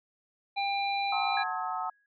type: harmonic tone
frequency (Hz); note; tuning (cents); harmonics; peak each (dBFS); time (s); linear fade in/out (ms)
797; G5; +28; 1 / 3 / 5; -29 / -34 / -36; 0.56-1.44; 20
type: chord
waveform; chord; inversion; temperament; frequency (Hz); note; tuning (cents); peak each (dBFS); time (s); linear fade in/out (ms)
sine; F# diminished seventh; none; just; 740 / 888 / 1065.6 / 1278.7; F#5 / A5 / C6 / Eb6; 0 / +16 / +31 / +47; -35 / -36 / -40 / -35; 1.12-1.9; 5
type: tone with exponential decay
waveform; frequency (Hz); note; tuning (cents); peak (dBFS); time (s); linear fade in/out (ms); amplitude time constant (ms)
sine; 1659; G#6; -2; -31; 1.37-2.06; 2; 150
effects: none